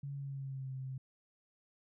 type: tone with pitch glide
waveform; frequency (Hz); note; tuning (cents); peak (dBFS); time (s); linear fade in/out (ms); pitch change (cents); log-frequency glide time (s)
sine; 140.4 to 131.76; C#3 to C3; +22 to +12; -39; 0.03-0.98; 5; -110; 0.14-0.72
effects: none